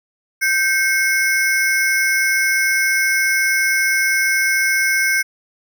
square ring-modulated tone, 1864.7 Hz, A#6, in tune, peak -12 dBFS, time 0.41-5.23 s, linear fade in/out 20 ms, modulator 303 Hz, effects none

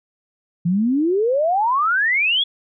sine exponential sweep, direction up, 164.81 to 3447 Hz, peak -15 dBFS, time 0.65-2.44 s, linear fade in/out 10 ms, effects none

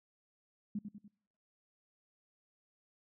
sine tone with echo, 207.7 Hz, G#3, in tune, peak -34 dBFS, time 0.75-0.79 s, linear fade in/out 5 ms, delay 97 ms, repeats 3, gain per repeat -6 dB, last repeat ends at 1.081 s, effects noise-tail reverb RT60 0.8 s tail -26 dB re dry

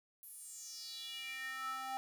square tone with high-pass filter sweep, 262.8 Hz, C4, 8 cents sharp, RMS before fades -45 dBFS, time 0.23-1.97 s, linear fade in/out 0 ms, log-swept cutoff 12000 to 840 Hz, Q 5.1, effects 12-bit

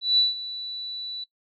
sine tone with ADSR envelope, 3960 Hz, B7, 4 cents sharp, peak -15 dBFS, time 0.01-1.24 s, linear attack 170 ms, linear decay 160 ms, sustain -16 dB, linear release 5 ms, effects noise-tail reverb RT60 0.1 s tail -19 dB re dry

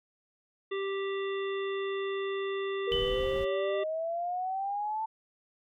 harmonic tone, 392 Hz, G4, in tune, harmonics 1 / 3 / 5 / 7 / 9, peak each -31 / -41 / -42 / -47 / -46 dBFS, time 0.71-3.84 s, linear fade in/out 10 ms
sine exponential sweep, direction up, 466.2 to 891 Hz, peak -30 dBFS, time 2.87-5.06 s, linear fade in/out 10 ms
brown noise, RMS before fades -39 dBFS, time 2.91-3.45 s, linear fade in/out 10 ms
sine tone with exponential decay, 3010 Hz, F#7, 29 cents sharp, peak -28 dBFS, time 2.92-3.84 s, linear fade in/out 0 ms, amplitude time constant 200 ms
effects none

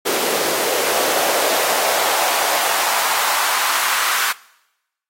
pink noise with high-pass filter sweep, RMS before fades -19 dBFS, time 0.05-4.33 s, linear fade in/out 20 ms, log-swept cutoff 390 to 1300 Hz, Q 2.1, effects noise-tail reverb RT60 0.9 s tail -22 dB re dry + AAC 48 kbps

